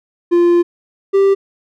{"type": "tone pair in turn", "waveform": "triangle", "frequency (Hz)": [346.9, 392.5], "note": ["F4", "G4"], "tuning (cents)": [-12, 2], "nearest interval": "major second", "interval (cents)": 214, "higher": "second", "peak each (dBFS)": -6, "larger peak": "neither", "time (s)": [[0.31, 0.63], [1.13, 1.35]], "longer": "first", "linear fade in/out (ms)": 20, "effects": []}